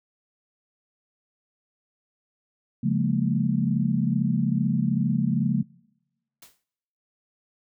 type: chord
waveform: sine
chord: Bb minor seventh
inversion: first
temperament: equal with one note detuned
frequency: 138.59 / 174.61 / 207.7 / 230.1 Hz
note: Db3 / F3 / Ab3 / Bb3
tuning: 0 / 0 / 0 / -22 cents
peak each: -26 dBFS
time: 2.83-5.63 s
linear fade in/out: 10 ms
type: noise with exponential decay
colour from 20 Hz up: white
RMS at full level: -44 dBFS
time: 6.42-6.64 s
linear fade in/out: 5 ms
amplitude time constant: 46 ms
effects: noise-tail reverb RT60 1.0 s tail -26 dB re dry